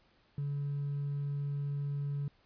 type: tone with hard clipping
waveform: triangle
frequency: 142.6 Hz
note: C#3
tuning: 49 cents sharp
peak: -32 dBFS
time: 0.38-2.28 s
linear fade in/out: 2 ms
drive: 2 dB
effects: pink hiss -68 dBFS RMS until 2.45 s + resampled to 11025 Hz